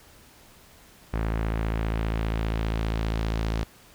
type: tone with low-pass filter sweep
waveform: sawtooth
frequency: 55 Hz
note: A1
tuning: in tune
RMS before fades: -27 dBFS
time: 1.13-3.64 s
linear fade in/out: 10 ms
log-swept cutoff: 1900 to 5200 Hz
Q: 1.1
effects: pink hiss -53 dBFS RMS until 3.94 s